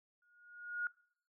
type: tone with exponential growth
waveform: sine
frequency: 1438 Hz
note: F#6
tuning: 50 cents flat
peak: -32 dBFS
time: 0.22-0.87 s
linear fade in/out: 2 ms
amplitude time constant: 140 ms
effects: noise-tail reverb RT60 0.6 s tail -24 dB re dry